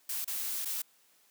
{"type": "noise with dropouts", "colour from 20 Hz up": "blue", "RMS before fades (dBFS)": -35, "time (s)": [0.09, 0.82], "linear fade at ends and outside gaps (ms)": 5, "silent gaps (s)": [[0.246, 0.276], [0.649, 0.655]], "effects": ["white hiss -66 dBFS RMS until 1.3 s", "high-pass 200 Hz 12 dB/octave"]}